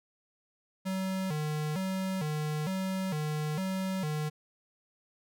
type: tone with vibrato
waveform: square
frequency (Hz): 169.8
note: F3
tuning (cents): -48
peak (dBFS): -31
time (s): 0.85-4.3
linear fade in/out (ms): 20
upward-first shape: square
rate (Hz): 1.1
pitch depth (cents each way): 190
effects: none